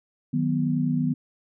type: chord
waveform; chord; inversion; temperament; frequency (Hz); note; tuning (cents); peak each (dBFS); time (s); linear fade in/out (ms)
sine; B major; first; equal; 155.56 / 185 / 246.9; D#3 / F#3 / B3; 0 / 0 / 0; -25 / -29 / -24; 0.33-1.14; 10
effects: none